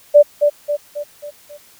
sine tone with echo, 586 Hz, D5, 4 cents flat, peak -3 dBFS, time 0.14-0.23 s, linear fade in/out 20 ms, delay 270 ms, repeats 5, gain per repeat -6 dB, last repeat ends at 1.58 s, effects white hiss -48 dBFS RMS until 1.79 s

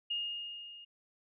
sine tone with level ramp, 2843 Hz, F7, 30 cents sharp, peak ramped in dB -31 to -49 dBFS, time 0.1-0.85 s, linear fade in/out 10 ms, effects none

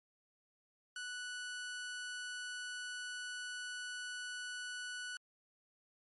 sawtooth tone, 1480 Hz, F#6, in tune, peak -38 dBFS, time 0.96-5.17 s, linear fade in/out 2 ms, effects MP3 48 kbps

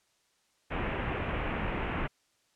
pink low-pass noise, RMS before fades -33 dBFS, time 0.7-2.08 s, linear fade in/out 20 ms, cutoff 2800 Hz, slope 48 dB/octave, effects white hiss -71 dBFS RMS until 2.55 s + low-pass 8000 Hz 12 dB/octave

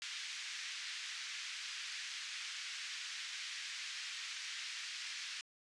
pink band-pass noise, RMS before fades -45 dBFS, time 0.02-5.41 s, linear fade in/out 0 ms, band 1800 to 6300 Hz, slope 24 dB/octave, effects resampled to 24000 Hz

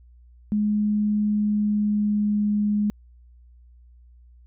sine tone with pitch glide, 209.6 to 208 Hz, G#3 to G#3, +16 to +3 cents, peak -19 dBFS, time 0.52-2.9 s, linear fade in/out 0 ms, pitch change -13 cents, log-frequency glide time 1.2-2.46 s, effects added 60 Hz sine -48 dBFS peak until 4.46 s

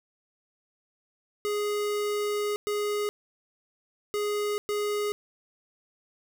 square tone bursts at uneven times, 415.1 Hz, G#4, 1 cent flat, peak -27 dBFS, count 4, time 1.45-2.56 / 2.67-3.09 / 4.14-4.58 / 4.69-5.12 s, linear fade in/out 0 ms, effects none

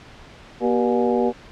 harmonic tone with a mistuned harmonic, 120 Hz, B2, 49 cents flat, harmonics 2 / 3 / 4 / 5 / 6 / 7, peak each -22 / -22 / -22 / -29 / -28 / -28 dBFS, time 0.6-1.33 s, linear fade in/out 50 ms, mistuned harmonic 3, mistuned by +110 cents, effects pink hiss -44 dBFS RMS until 1.51 s + low-pass 4000 Hz 12 dB/octave

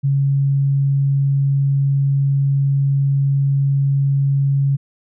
sine tone, 138.59 Hz, C#3, in tune, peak -13 dBFS, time 0.03-4.77 s, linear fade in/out 20 ms, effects none

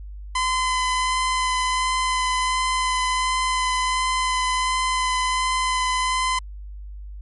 sawtooth tone with vibrato, 1020 Hz, C6, 44 cents flat, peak -16 dBFS, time 0.35-6.39 s, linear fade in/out 5 ms, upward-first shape sine, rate 1.4 Hz, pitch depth 10 cents each way, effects added 50 Hz sine -33 dBFS peak until 7.21 s + MP3 48 kbps

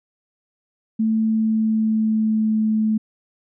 sine tone with pitch glide, 220.9 to 217.4 Hz, A3 to A3, +7 to -21 cents, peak -16 dBFS, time 0.99-2.98 s, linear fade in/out 10 ms, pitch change -28 cents, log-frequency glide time 1.17-2.6 s, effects none

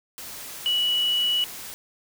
sine tone in noise, 2939 Hz, F#7, 12 cents flat, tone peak -20 dBFS, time 0.66-1.44 s, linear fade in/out 0 ms, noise white, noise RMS -38 dBFS, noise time 0.18-1.74 s, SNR +15 dB, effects none

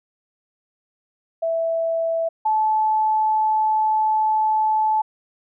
sine tone pair in turn, 659 / 867 Hz, E5 / A5, -1 / -26 cents, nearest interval perfect fourth, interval 475 cents, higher second, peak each -19 / -16 dBFS, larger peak second, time 1.42-2.29 / 2.45-5.02 s, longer second, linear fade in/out 10 ms, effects none

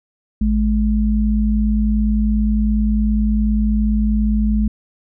sine tone pair together, 54.92 / 212.2 Hz, A1 / G#3, -3 / +38 cents, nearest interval octave + major seventh, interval 2341 cents, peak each -16 dBFS, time 0.41-4.68 s, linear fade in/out 5 ms, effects none

